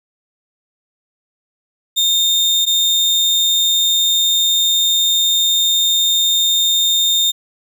35% pulse tone pair in turn, 3644 / 3644 Hz, A#7 / A#7, -40 / -40 cents, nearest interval unison, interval 0 cents, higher neither, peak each -10 dBFS, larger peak neither, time 1.96-2.66 / 2.66-7.32 s, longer second, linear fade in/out 20 ms, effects none

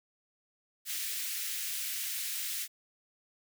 white high-pass noise, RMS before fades -36 dBFS, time 0.85-2.68 s, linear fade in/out 50 ms, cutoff 1800 Hz, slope 24 dB/octave, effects none

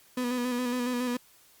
35% pulse tone with vibrato, 246.9 Hz, B3, in tune, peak -26 dBFS, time 0.17-1.17 s, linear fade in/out 5 ms, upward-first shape square, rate 7.2 Hz, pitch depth 30 cents each way, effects white hiss -59 dBFS RMS until 1.6 s + Opus 48 kbps

